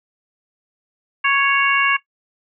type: harmonic tone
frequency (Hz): 554.4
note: C#5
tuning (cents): 0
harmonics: 2 / 3 / 4 / 5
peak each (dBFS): -19 / -19 / -19 / -19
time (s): 1.24-1.97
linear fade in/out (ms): 10
effects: noise-tail reverb RT60 0.1 s tail -17 dB re dry